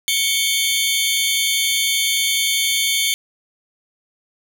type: tone cluster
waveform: sawtooth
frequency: 2228 / 3155 / 3506 Hz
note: C#7 / G7 / A7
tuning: +8 / +10 / -7 cents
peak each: -18 dBFS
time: 0.08-3.14 s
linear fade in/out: 0 ms
effects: none